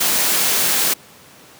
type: noise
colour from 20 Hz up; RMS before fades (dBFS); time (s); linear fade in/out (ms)
white; -17; 0-0.94; 10
effects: pink hiss -44 dBFS RMS until 1.59 s + high-pass 150 Hz 12 dB/octave